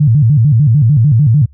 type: tone with vibrato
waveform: sine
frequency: 129.8 Hz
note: C3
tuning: 13 cents flat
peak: -5 dBFS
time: 0-1.46 s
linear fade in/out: 10 ms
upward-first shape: square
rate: 6.7 Hz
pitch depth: 240 cents each way
effects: added 71 Hz sine -38 dBFS peak until 1.53 s